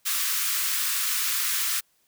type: high-pass noise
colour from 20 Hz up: white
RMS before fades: -26 dBFS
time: 0.05-1.81 s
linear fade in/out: 20 ms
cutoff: 1100 Hz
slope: 48 dB/octave
effects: white hiss -67 dBFS RMS until 2.07 s